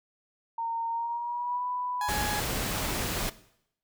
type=tone with pitch glide; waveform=sine; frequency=919 to 990.7 Hz; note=A#5 to B5; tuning=-25 to +5 cents; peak=-29 dBFS; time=0.58-2.09 s; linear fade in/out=5 ms; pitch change=+130 cents; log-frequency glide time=0.89-1.65 s
type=tone; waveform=30% pulse; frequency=836 Hz; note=G#5; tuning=11 cents sharp; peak=-28 dBFS; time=2.01-2.4 s; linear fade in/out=2 ms
type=noise; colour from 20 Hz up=pink; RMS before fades=-31 dBFS; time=2.08-3.3 s; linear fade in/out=10 ms
effects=noise-tail reverb RT60 0.7 s tail -17 dB re dry